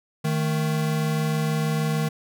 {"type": "tone pair together", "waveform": "square", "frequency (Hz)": [155.56, 222.1], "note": ["D#3", "A3"], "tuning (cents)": [0, 16], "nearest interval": "tritone", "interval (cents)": 616, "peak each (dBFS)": [-23, -30], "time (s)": [0.24, 2.09], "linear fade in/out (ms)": 10, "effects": []}